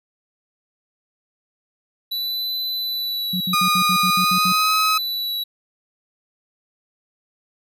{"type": "tone with vibrato", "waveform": "square", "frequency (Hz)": 3951, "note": "B7", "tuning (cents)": 0, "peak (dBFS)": -23, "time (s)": [2.11, 5.44], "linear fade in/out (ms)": 10, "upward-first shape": "sine", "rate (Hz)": 0.49, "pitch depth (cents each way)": 25}
{"type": "tone bursts", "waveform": "sine", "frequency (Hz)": 183.5, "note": "F#3", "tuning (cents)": -14, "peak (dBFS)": -22, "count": 9, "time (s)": [3.33, 4.525], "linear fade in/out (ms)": 5, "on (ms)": 75, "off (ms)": 65}
{"type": "tone with pitch glide", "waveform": "35% pulse", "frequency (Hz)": [1223, 1270.5], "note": ["D#6", "D#6"], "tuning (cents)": [-30, 36], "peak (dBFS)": -15, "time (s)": [3.53, 4.98], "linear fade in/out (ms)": 5, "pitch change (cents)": 66, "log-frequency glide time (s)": [4.1, 4.74]}
{"effects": []}